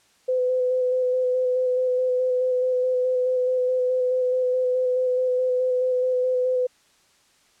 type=tone with vibrato; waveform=sine; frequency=506 Hz; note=B4; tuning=42 cents sharp; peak=-19 dBFS; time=0.28-6.67 s; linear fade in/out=10 ms; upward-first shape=square; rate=4.7 Hz; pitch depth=14 cents each way; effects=white hiss -60 dBFS RMS until 7.6 s + low-pass 8000 Hz 12 dB/octave